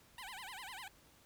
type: tone with vibrato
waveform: 15% pulse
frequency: 883 Hz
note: A5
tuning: 6 cents sharp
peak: -40 dBFS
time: 0.18-0.88 s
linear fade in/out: 2 ms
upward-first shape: sine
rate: 10 Hz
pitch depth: 290 cents each way
effects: pink hiss -65 dBFS RMS until 1.25 s